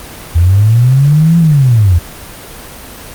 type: linear two-way sweep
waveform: sine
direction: up then down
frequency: 80.4 to 170.6 to 80.4 Hz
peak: -4 dBFS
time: 0.35-1.99 s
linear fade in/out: 10 ms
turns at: 1.38 s
effects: pink hiss -29 dBFS RMS until 3.14 s + Opus 24 kbps